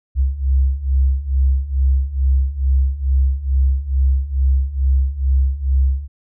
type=beating tone pair; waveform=sine; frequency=65.41 / 67.71 Hz; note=C2 / C#2; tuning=0 / -40 cents; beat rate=2.3 Hz; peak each=-18 / -15 dBFS; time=0.15-6.08 s; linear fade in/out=50 ms; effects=none